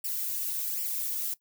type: noise with flanger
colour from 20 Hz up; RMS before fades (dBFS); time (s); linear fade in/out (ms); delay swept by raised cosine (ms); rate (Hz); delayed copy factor
violet; -32; 0.04-1.34; 5; 0.38 to 3.18; 1.3; +1
effects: noise-tail reverb RT60 0.1 s tail -18 dB re dry